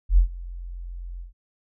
sine tone with ADSR envelope, 43.77 Hz, F1, 5 cents sharp, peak -10 dBFS, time 0.09-1.33 s, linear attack 84 ms, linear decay 100 ms, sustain -22 dB, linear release 130 ms, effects none

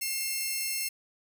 5% pulse tone pair together, 2135 / 2690 Hz, C7 / E7, +34 / +34 cents, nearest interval major third, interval 400 cents, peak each -23 dBFS, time 0.01-0.89 s, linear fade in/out 10 ms, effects none

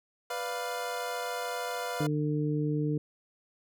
25% pulse chord, B diminished, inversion none, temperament equal, 493.9 / 587.3 / 698.5 Hz, B4 / D5 / F5, 0 / 0 / 0 cents, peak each -32 / -38 / -32 dBFS, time 0.3-2.07 s, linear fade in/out 5 ms
harmonic tone, 150 Hz, D3, 37 cents sharp, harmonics 1 / 2 / 3, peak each -29 / -31 / -35 dBFS, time 2-2.98 s, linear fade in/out 5 ms
effects none

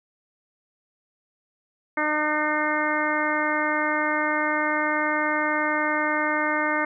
harmonic tone, 303.4 Hz, D#4, 44 cents flat, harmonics 1 / 2 / 3 / 4 / 5 / 6 / 7, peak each -29 / -29 / -29 / -29 / -29 / -29 / -29 dBFS, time 1.97-6.85 s, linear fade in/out 5 ms, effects none

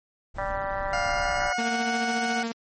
brown noise, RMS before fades -37 dBFS, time 0.34-1.51 s, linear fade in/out 20 ms
harmonic tone, 195.4 Hz, G3, 5 cents flat, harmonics 3 / 4 / 5 / 6 / 7 / 8 / 9 / 10, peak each -31 / -33 / -35 / -37 / -38 / -39 / -40 / -41 dBFS, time 0.38-1.53 s, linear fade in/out 5 ms
20% pulse tone with pitch glide, 706 to 735.6 Hz, F5 to F#5, +19 to -10 cents, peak -21 dBFS, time 0.93-2.43 s, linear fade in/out 2 ms, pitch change +71 cents, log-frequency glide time 1.13-1.8 s
sawtooth tone with tremolo, 230.1 Hz, A#3, 22 cents flat, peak -22 dBFS, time 1.58-2.52 s, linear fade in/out 5 ms, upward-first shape sine, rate 14 Hz, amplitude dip 45%
effects MP3 32 kbps

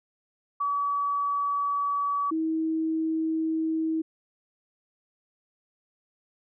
sine tone pair in turn, 1141 / 320.2 Hz, C#6 / D#4, +50 / +50 cents, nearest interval octave + minor seventh, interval 2200 cents, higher first, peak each -24 dBFS, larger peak neither, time 0.6-2.31 / 2.31-4.02 s, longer neither, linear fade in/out 10 ms, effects none

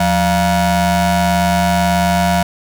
35% pulse ring-modulated tone, 257.9 Hz, C4, 25 cents flat, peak -7 dBFS, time 0-2.43 s, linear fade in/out 5 ms, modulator 436 Hz, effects none

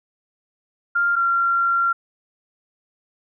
sine tone pair in turn, 1396.9 / 1376.1 Hz, F6 / F6, 0 / -26 cents, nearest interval unison, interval 26 cents, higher first, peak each -16 dBFS, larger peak neither, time 0.95-1.16 / 1.16-1.93 s, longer second, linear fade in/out 10 ms, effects none

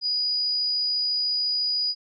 sine tone, 4917 Hz, D#8, 21 cents flat, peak -22 dBFS, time 0.01-1.95 s, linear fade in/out 50 ms, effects none

